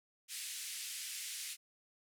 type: band-pass noise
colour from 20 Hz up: white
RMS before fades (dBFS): -44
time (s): 0.28-1.57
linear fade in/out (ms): 50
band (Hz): 2000 to 11000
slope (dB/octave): 24
effects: none